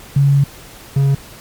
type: tone pair in turn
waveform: sine / triangle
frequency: 140 / 138.07 Hz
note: C#3 / C#3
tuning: +18 / -7 cents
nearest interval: unison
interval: 25 cents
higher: first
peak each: -8 dBFS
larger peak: neither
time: 0.16-0.44 / 0.96-1.15 s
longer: first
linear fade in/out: 5 ms
effects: pink hiss -38 dBFS RMS until 1.4 s + MP3 96 kbps